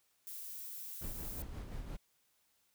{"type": "noise", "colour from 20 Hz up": "violet", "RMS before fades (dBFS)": -46, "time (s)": [0.27, 1.42], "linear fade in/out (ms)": 0}
{"type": "noise with tremolo", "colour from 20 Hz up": "brown", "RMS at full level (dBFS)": -42, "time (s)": [1.01, 1.97], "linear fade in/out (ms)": 10, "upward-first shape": "sine", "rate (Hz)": 5.7, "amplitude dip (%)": 45}
{"effects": ["white hiss -75 dBFS RMS until 2.74 s"]}